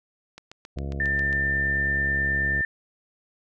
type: click train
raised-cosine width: 0.2 ms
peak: -24 dBFS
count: 8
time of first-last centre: 0.38-1.329 s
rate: 7.38 Hz
type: harmonic tone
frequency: 69.3 Hz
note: C#2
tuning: in tune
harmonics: 1 / 2 / 3 / 4 / 5 / 6 / 7 / 8 / 9 / 10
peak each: -30 / -34 / -39 / -43 / -42 / -47 / -45 / -52 / -47 / -49 dBFS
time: 0.76-2.62 s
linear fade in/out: 10 ms
type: tone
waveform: sine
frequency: 1790 Hz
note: A6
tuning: 29 cents sharp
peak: -22 dBFS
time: 1-2.65 s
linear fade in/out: 2 ms
effects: none